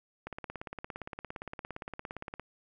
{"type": "click train", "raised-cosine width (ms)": 0.5, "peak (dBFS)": -24, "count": 38, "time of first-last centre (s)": [0.27, 2.396], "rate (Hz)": 17.4, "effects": []}